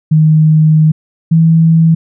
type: tone pair in turn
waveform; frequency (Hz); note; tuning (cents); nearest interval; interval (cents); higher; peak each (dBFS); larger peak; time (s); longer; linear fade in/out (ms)
sine; 155.9 / 163.05; D#3 / E3; +4 / -19; minor second; 77; second; -4; neither; 0.11-0.92 / 1.31-1.95; first; 10
effects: none